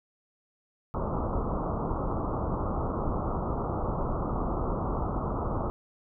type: low-pass noise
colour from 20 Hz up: pink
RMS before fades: -30 dBFS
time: 0.94-5.7 s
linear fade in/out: 0 ms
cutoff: 1300 Hz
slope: 96 dB/octave
effects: none